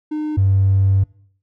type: tone pair in turn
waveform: triangle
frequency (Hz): 304.7 / 97.09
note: D#4 / G2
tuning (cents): -36 / -16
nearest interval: octave + minor sixth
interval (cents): 1980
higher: first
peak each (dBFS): -18 / -8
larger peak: second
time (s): 0.11-0.37 / 0.37-1.04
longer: second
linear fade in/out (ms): 10
effects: noise-tail reverb RT60 0.6 s tail -25 dB re dry + tanh soft clip ceiling -8 dBFS